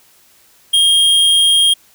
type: tone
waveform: square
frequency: 3234 Hz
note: G#7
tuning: 47 cents flat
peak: -9 dBFS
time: 0.73-1.74 s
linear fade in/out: 10 ms
effects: white hiss -50 dBFS RMS until 1.94 s